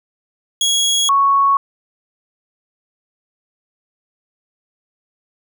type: tone pair in turn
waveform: 25% pulse / sine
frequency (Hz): 3322 / 1108.6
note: G#7 / C#6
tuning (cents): 0 / 0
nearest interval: octave + perfect fifth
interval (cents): 1900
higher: first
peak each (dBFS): -10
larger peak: neither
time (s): 0.61-1.09 / 1.09-1.57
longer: neither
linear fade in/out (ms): 2
effects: none